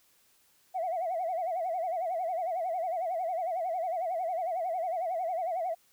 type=tone with vibrato; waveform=sine; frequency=698.5 Hz; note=F5; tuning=in tune; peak=-28 dBFS; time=0.74-5.75 s; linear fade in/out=20 ms; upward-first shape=sine; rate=11 Hz; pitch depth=140 cents each way; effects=tanh soft clip ceiling -25 dBFS + white hiss -66 dBFS RMS until 5.92 s